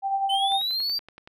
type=tone with tremolo; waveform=sine; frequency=784 Hz; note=G5; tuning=in tune; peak=-20 dBFS; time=0.02-0.62 s; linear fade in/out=50 ms; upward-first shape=sine; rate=10 Hz; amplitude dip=50%
type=linear sweep; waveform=triangle; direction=up; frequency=3000 to 4728 Hz; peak=-23 dBFS; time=0.29-0.99 s; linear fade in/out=10 ms
type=click train; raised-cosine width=0.3 ms; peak=-28 dBFS; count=9; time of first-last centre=0.52-1.275 s; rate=10.6 Hz
effects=none